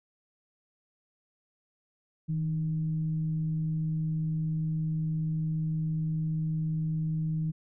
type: tone with frequency modulation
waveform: sine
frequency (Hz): 158.6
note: D#3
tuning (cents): +33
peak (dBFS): -27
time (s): 2.28-7.52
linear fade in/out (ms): 20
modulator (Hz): 146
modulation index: 0.22
effects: none